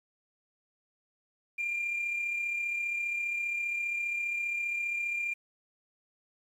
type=tone pair together; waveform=sine; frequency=2391 / 2426 Hz; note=D7 / D#7; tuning=+30 / -44 cents; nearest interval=unison; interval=26 cents; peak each=-29 / -40 dBFS; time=1.58-5.34 s; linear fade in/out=10 ms; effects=tanh soft clip ceiling -26 dBFS + 10-bit